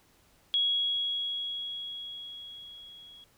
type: tone with level ramp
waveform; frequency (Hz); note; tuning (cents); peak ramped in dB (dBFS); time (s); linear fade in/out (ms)
sine; 3324; G#7; +1; -23 to -49; 0.54-3.24; 0
effects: pink hiss -64 dBFS RMS until 3.37 s